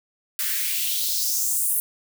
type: noise with high-pass filter sweep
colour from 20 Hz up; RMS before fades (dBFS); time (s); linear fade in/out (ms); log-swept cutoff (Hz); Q
blue; -24; 0.39-1.8; 0; 1500 to 11000; 2.6
effects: none